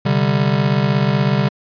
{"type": "chord", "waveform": "square", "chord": "C suspended second", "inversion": "none", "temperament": "just", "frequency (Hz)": [130.81, 147.16, 196.22], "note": ["C3", "D3", "G3"], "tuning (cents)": [0, 4, 2], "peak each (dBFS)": -19, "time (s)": [0.05, 1.49], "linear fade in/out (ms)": 10, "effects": ["resampled to 11025 Hz"]}